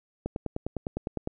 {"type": "click train", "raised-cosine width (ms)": 2, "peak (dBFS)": -17, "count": 11, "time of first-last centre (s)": [0.26, 1.274], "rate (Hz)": 9.86, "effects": []}